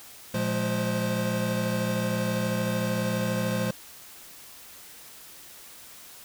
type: tone cluster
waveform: square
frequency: 117.5 / 177.6 / 211.5 / 520 Hz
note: A#2 / F3 / G#3 / C5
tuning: +14 / +29 / +32 / -11 cents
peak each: -32 / -32 / -31 / -32 dBFS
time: 0.34-3.71 s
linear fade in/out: 5 ms
effects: white hiss -47 dBFS RMS until 6.24 s